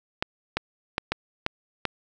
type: clicks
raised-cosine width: 0.3 ms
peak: -8 dBFS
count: 6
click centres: 0.225 / 0.57 / 0.981 / 1.12 / 1.464 / 1.853 s
effects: none